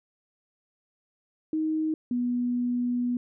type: tone pair in turn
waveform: sine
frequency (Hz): 313.6 / 244.4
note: D#4 / B3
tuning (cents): +14 / -18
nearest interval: major third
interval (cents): 432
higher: first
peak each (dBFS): -24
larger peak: neither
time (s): 1.53-1.94 / 2.11-3.17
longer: second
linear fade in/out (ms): 2
effects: none